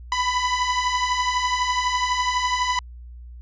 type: beating tone pair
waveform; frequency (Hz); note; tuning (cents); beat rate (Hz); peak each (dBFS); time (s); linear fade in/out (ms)
sawtooth; 987 / 999; B5 / B5; -1 / +20; 12; -22 / -18; 0.12-2.79; 2
effects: added 60 Hz sine -37 dBFS peak until 3.41 s + resampled to 16000 Hz